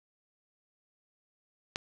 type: click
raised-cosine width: 0.2 ms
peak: -15 dBFS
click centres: 1.759 s
effects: none